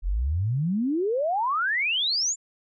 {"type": "exponential sweep", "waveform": "sine", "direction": "up", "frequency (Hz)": [40.08, 7340], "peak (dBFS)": -22, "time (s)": [0.02, 2.36], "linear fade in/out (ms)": 50, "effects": []}